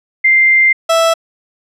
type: tone pair in turn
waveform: sine / 30% pulse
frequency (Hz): 2093 / 659.3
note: C7 / E5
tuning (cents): 0 / 0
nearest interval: octave + minor sixth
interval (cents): 2000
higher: first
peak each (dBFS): -6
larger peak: neither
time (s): 0.24-0.73 / 0.89-1.14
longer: first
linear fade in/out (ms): 10
effects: low-pass 10000 Hz 12 dB/octave